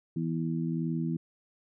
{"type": "harmonic tone", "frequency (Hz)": 82, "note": "E2", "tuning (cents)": -9, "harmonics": [2, 3, 4], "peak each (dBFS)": [-30, -34, -36], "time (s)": [0.16, 1.17], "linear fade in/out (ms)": 5, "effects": []}